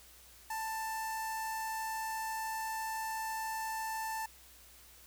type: tone with notch filter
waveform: sawtooth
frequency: 886 Hz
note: A5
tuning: 12 cents sharp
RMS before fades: -38 dBFS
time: 0.5-4.26 s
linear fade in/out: 5 ms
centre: 3400 Hz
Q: 1.1
effects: added 60 Hz sine -63 dBFS peak until 5.06 s + white hiss -58 dBFS RMS until 5.06 s